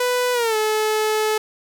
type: tone with pitch glide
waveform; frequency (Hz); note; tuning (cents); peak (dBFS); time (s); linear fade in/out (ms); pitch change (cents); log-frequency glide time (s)
sawtooth; 495.6 to 431.4; B4 to A4; +6 to -34; -14; 0-1.38; 5; -240; 0.33-0.56
effects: none